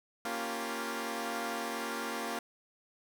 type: chord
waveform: 10% pulse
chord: G half-diminished seventh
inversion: first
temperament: equal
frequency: 233.1 / 277.2 / 349.2 / 392 Hz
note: Bb3 / Db4 / F4 / G4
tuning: 0 / 0 / 0 / 0 cents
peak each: -30 / -33 / -32 / -35 dBFS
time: 0.25-2.39 s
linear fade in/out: 2 ms
effects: none